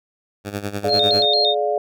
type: tone with tremolo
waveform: 10% pulse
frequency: 101.6 Hz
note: G#2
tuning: 38 cents flat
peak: -14 dBFS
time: 0.44-1.26 s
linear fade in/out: 50 ms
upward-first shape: sine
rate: 10 Hz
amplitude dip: 80%
type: chord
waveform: sine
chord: D diminished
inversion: second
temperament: just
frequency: 422.9 / 587.3 / 704.8 Hz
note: Ab4 / D5 / F5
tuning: +31 / 0 / +16 cents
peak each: -22 dBFS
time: 0.84-1.78 s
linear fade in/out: 2 ms
type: tone with vibrato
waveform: sine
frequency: 3936 Hz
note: B7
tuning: 7 cents flat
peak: -16 dBFS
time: 0.88-1.55 s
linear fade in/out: 50 ms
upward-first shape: square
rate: 4.4 Hz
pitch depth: 120 cents each way
effects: none